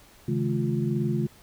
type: tone cluster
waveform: sine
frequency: 136.6 / 158.4 / 213.7 / 351.3 Hz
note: C#3 / D#3 / G#3 / F4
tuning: -25 / +31 / +50 / +10 cents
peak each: -27 / -30 / -28 / -31 dBFS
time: 0.28-1.27 s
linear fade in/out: 5 ms
effects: pink hiss -54 dBFS RMS until 1.42 s